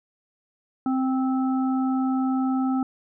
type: harmonic tone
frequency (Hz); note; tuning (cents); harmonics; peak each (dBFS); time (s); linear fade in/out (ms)
261.6; C4; 0; 1 / 3 / 5; -21 / -31 / -35; 0.86-2.83; 2
effects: none